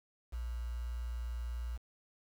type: tone with quantisation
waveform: sine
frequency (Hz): 59.3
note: A#1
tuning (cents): +30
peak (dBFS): -36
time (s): 0.32-1.78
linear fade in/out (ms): 20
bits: 9
effects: none